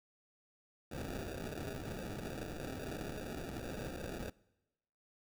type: noise with sample-and-hold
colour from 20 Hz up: white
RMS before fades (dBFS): -43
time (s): 0.91-4.3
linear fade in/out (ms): 5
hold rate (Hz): 1050
effects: noise-tail reverb RT60 1.0 s tail -23 dB re dry